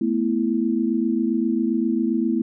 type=chord; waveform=sine; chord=A suspended second; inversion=none; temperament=just; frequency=220 / 247.5 / 330 Hz; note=A3 / B3 / E4; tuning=0 / +4 / +2 cents; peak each=-23 dBFS; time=0.01-2.42 s; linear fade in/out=5 ms; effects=none